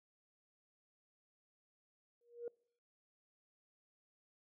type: tone with exponential growth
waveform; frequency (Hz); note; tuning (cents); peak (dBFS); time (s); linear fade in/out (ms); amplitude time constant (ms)
sine; 474.6; A#4; +31; -37; 2.21-2.48; 2; 57
effects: noise-tail reverb RT60 0.6 s tail -26 dB re dry + tanh soft clip ceiling -34 dBFS

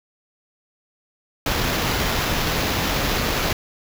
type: noise with sample-and-hold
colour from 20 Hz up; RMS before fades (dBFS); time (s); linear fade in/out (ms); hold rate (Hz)
pink; -22; 1.46-3.53; 2; 8820
effects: none

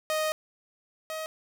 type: tone pair in turn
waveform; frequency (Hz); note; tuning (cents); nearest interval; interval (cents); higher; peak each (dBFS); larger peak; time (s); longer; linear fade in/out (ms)
sawtooth; 622.3 / 631.7; D#5 / D#5; 0 / +26; unison; 26; second; -22 / -29; first; 0.1-0.32 / 1.1-1.26; first; 0
effects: none

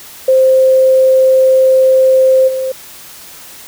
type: tone with level steps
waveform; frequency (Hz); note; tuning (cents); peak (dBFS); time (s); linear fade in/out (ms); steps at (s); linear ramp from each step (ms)
sine; 523.3; C5; 0; -5 / -14; 0.28-2.72; 5; 2.47; 20
effects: white hiss -34 dBFS RMS until 3.67 s

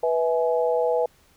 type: tone cluster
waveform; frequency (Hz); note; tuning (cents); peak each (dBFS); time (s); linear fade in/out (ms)
sine; 492.2 / 650 / 840; B4 / E5 / G#5; -6 / -24 / +19; -21 / -25 / -28; 0.03-1.06; 5
effects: pink hiss -59 dBFS RMS until 1.36 s

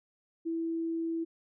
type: tone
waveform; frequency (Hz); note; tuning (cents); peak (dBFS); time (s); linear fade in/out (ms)
sine; 329.6; E4; 0; -30; 0.45-1.25; 20
effects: none

